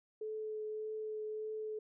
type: tone with vibrato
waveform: sine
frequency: 431.5 Hz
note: A4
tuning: 34 cents flat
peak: -38 dBFS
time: 0.21-1.79 s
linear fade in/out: 5 ms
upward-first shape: triangle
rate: 1.7 Hz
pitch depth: 12 cents each way
effects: none